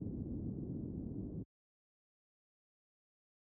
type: low-pass noise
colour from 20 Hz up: white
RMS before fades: -42 dBFS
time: 0-1.44 s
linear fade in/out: 20 ms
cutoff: 290 Hz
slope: 24 dB/octave
effects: high-pass 60 Hz 12 dB/octave